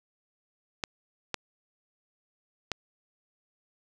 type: clicks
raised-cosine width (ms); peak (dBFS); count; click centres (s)
0.2; -12; 3; 0.838 / 1.343 / 2.717
effects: none